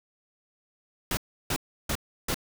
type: noise bursts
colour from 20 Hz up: pink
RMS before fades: -28 dBFS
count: 4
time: 1.11-2.344 s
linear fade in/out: 2 ms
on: 61 ms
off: 330 ms
effects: none